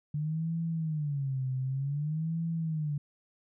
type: tone with vibrato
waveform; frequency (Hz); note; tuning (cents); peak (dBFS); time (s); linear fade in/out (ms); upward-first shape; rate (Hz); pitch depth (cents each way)
sine; 146.83; D3; 0; -29; 0.14-2.98; 5; sine; 0.54; 210
effects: none